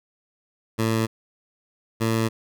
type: tone pair in turn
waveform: 15% pulse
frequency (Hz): 112.1 / 112.66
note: A2 / A2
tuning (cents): +33 / +41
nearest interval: unison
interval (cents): 8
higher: second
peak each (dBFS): -14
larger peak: neither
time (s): 0.78-1.07 / 2-2.29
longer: neither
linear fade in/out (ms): 20
effects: none